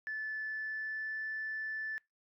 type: tone with pitch glide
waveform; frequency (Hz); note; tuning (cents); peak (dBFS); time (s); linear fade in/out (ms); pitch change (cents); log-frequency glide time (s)
sine; 1742 to 1753.1; A6 to A6; -18 to -7; -35; 0.07-1.98; 0; +11; 0.4-1.23
effects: noise-tail reverb RT60 0.2 s tail -24 dB re dry + tanh soft clip ceiling -31 dBFS